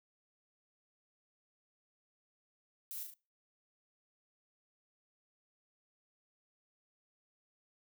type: noise with echo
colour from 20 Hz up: violet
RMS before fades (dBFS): -44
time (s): 2.91-3.03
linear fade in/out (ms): 0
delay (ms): 36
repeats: 3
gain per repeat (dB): -4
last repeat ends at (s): 3.138
effects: noise-tail reverb RT60 0.3 s tail -22 dB re dry